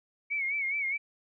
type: tone with vibrato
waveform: sine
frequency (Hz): 2223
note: C#7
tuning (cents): +4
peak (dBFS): -28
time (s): 0.3-0.98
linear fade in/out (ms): 20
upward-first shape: sine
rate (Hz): 4.8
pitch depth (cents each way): 82
effects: none